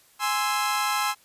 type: chord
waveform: sawtooth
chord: Ab augmented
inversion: none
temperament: equal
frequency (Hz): 830.6 / 1046.5 / 1318.5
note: Ab5 / C6 / E6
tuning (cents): 0 / 0 / 0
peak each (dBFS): -24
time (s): 0.19-1.15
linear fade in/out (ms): 50
effects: white hiss -58 dBFS RMS until 1.24 s + resampled to 32000 Hz